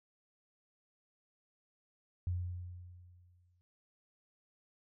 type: tone with exponential decay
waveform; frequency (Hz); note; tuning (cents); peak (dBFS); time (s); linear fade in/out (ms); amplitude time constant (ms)
sine; 89; F2; +33; -31; 2.27-3.61; 0; 290
effects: noise-tail reverb RT60 0.5 s tail -24 dB re dry